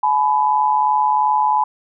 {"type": "tone pair together", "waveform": "sine", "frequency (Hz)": [852.2, 995], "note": ["G#5", "B5"], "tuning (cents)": [44, 13], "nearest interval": "minor third", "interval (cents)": 269, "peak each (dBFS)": -16, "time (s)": [0.03, 1.64], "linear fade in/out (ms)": 5, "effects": []}